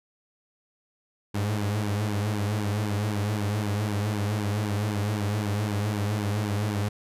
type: tone with flanger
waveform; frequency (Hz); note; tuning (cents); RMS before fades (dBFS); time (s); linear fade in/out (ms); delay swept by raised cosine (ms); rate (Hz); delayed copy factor
sawtooth; 103.83; G#2; 0; -27; 1.34-6.89; 10; 1.5 to 6.7; 3.9; -0.8
effects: resampled to 32000 Hz